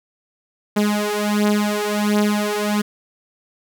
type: beating tone pair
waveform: sawtooth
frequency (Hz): 207.7 / 209.1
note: G#3 / G#3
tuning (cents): 0 / +12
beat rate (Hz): 1.4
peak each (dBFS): -16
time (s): 0.76-2.82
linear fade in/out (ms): 10
effects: none